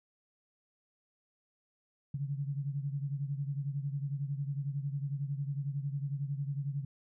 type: beating tone pair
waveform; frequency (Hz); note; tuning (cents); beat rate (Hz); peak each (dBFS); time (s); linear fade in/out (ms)
sine; 138.6 / 149.6; C#3 / D3; 0 / +32; 11; -34 / -39; 2.14-6.85; 5
effects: none